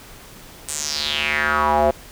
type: tone with band-pass filter sweep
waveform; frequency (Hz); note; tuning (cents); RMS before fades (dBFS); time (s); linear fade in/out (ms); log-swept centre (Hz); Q
square; 75; D2; +37; -20; 0.68-1.91; 5; 8800 to 600; 4.4
effects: pink hiss -42 dBFS RMS until 2.11 s